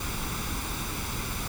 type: noise with comb filter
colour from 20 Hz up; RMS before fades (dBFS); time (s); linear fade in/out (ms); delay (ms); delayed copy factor
pink; -32; 0-1.48; 5; 0.83; +0.55
effects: none